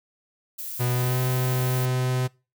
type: noise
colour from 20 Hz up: violet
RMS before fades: -34 dBFS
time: 0.58-1.86 s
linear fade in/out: 10 ms
type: tone with pitch glide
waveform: 45% pulse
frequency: 123.47 to 127.46 Hz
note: B2 to C3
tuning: 0 to -45 cents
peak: -22 dBFS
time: 0.79-2.28 s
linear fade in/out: 20 ms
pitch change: +55 cents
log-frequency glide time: 0.91-1.19 s
effects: noise-tail reverb RT60 0.3 s tail -24 dB re dry